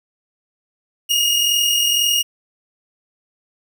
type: tone pair together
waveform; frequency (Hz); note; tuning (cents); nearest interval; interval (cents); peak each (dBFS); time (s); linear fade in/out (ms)
sawtooth; 2855 / 2897; F7 / F#7; +37 / -37; unison; 26; -12 / -20; 1.09-2.23; 20
effects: none